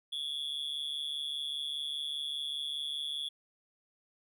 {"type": "tone with amplitude modulation", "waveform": "triangle", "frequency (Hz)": 3397, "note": "G#7", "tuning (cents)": 38, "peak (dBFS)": -29, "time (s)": [0.12, 3.29], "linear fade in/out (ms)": 10, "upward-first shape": "sine", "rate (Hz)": 145, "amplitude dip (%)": 90, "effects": []}